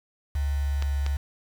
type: tone with pitch glide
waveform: sine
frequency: 71 to 70.18 Hz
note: C#2 to C#2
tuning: +42 to +22 cents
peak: -23 dBFS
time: 0.35-1.17 s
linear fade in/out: 5 ms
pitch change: -20 cents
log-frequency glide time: 0.52-0.93 s
type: clicks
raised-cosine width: 0.2 ms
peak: -16 dBFS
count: 2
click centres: 0.824 / 1.064 s
effects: 7-bit